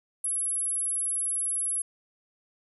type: tone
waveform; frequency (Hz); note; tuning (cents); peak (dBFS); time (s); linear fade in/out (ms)
sine; 10790; E9; +39; -26; 0.24-1.82; 5
effects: none